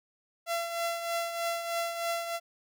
sawtooth tone with tremolo, 678 Hz, E5, 49 cents sharp, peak -24 dBFS, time 0.46-2.4 s, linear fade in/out 50 ms, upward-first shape triangle, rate 3.2 Hz, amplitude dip 60%, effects none

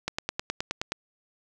click train, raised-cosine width 0.2 ms, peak -11 dBFS, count 9, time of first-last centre 0.08-0.92 s, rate 9.52 Hz, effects none

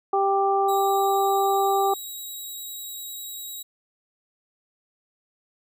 harmonic tone, 393 Hz, G4, 4 cents sharp, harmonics 1 / 2 / 3, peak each -23 / -21 / -27 dBFS, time 0.13-1.94 s, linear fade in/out 5 ms
5% pulse tone with vibrato, 3843 Hz, B7, 48 cents flat, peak -27 dBFS, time 0.68-3.63 s, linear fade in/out 10 ms, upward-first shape sine, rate 10 Hz, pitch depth 16 cents each way
effects none

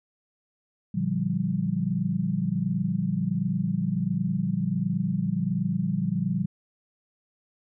sine chord, G minor seventh, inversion first, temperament equal, 116.54 / 146.83 / 174.61 / 196 Hz, Bb2 / D3 / F3 / G3, 0 / 0 / 0 / 0 cents, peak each -33 / -31 / -27 / -28 dBFS, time 0.94-6.46 s, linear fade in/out 10 ms, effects none

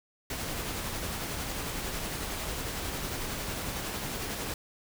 pink noise with tremolo, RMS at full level -34 dBFS, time 0.3-4.54 s, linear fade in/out 2 ms, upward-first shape sine, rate 11 Hz, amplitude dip 25%, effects none

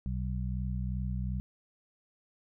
harmonic tone, 62.7 Hz, B1, 27 cents sharp, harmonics 1 / 2 / 3, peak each -33 / -36 / -38 dBFS, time 0.06-1.4 s, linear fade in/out 0 ms, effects none

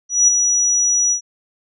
sine tone with ADSR envelope, 5850 Hz, F#8, 21 cents flat, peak -7 dBFS, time 0.09-1.21 s, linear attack 190 ms, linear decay 8 ms, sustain -6 dB, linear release 94 ms, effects none

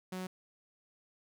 sawtooth tone, 185 Hz, F#3, in tune, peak -34 dBFS, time 0.12-0.27 s, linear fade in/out 5 ms, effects none

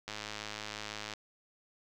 click train, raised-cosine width 0.2 ms, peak -22 dBFS, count 113, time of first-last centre 0.08-1.137 s, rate 106 Hz, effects none

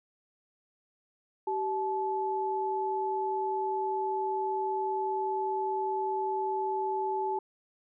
sine tone pair together, 384.7 / 865.1 Hz, G4 / A5, -33 / -30 cents, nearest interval octave + major second, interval 1403 cents, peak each -32 / -30 dBFS, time 1.47-7.39 s, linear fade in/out 5 ms, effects none

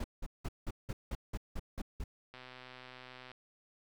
brown noise bursts, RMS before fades -37 dBFS, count 10, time 0-2.04 s, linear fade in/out 5 ms, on 42 ms, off 180 ms
click train, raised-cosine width 0.3 ms, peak -34 dBFS, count 125, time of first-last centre 2.34-3.316 s, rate 127 Hz
effects none

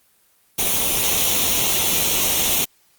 white noise with comb filter, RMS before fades -19 dBFS, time 0.58-2.65 s, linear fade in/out 10 ms, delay 0.31 ms, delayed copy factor +0.6, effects white hiss -59 dBFS RMS until 2.98 s + Opus 24 kbps

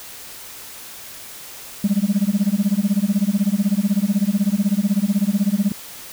sine tone with tremolo, 201.4 Hz, G3, 47 cents sharp, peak -10 dBFS, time 1.84-5.72 s, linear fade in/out 2 ms, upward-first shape sine, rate 16 Hz, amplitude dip 100%, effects tanh soft clip ceiling -11 dBFS + white hiss -37 dBFS RMS until 6.12 s

